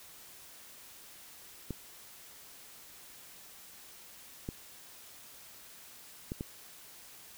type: clicks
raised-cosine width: 3 ms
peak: -23 dBFS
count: 4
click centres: 1.707 / 4.489 / 6.319 / 6.409 s
effects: white hiss -53 dBFS RMS until 7.37 s